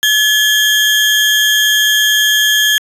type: tone pair together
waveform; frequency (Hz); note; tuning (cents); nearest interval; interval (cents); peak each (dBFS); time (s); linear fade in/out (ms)
35% pulse; 1711 / 3209; A6 / G7; -49 / +40; major seventh; 1089; -10; 0.03-2.78; 0
effects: resampled to 32000 Hz